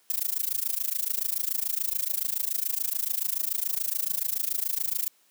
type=noise with amplitude modulation; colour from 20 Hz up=violet; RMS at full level=-25 dBFS; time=0.1-5.08 s; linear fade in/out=0 ms; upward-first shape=sine; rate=27 Hz; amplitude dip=95%; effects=white hiss -64 dBFS RMS until 5.3 s + high-pass 200 Hz 12 dB/octave